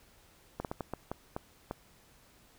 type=slowing click train; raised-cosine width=1 ms; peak=-21 dBFS; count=8; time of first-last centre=0.6-1.711 s; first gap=48 ms; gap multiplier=1.39; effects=pink hiss -62 dBFS RMS until 2.58 s